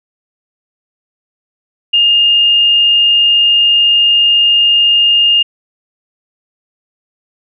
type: tone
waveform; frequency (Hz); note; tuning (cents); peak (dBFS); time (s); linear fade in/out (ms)
sine; 2827; F7; +20; -6; 1.93-5.43; 10
effects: none